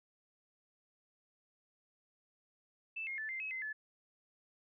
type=tone with pitch steps; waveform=sine; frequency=2642 / 2139 / 1752 / 2088 / 2564 / 2061 / 1728 Hz; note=E7 / C7 / A6 / C7 / E7 / C7 / A6; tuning=+3 / +38 / -8 / -4 / -49 / -27 / -32 cents; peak=-38 dBFS; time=2.96-3.73 s; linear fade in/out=10 ms; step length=110 ms; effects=none